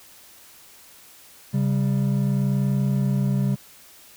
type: tone pair together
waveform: triangle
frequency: 135.8 / 196.45 Hz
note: C#3 / G3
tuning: -35 / +4 cents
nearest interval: tritone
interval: 639 cents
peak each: -19 / -21 dBFS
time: 1.53-3.56 s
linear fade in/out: 20 ms
effects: white hiss -49 dBFS RMS until 4.16 s